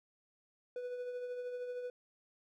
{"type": "tone with tremolo", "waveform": "triangle", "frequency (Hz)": 493.9, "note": "B4", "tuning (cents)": 0, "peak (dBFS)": -35, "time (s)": [0.76, 1.9], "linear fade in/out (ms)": 2, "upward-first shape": "triangle", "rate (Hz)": 13, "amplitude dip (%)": 45, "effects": []}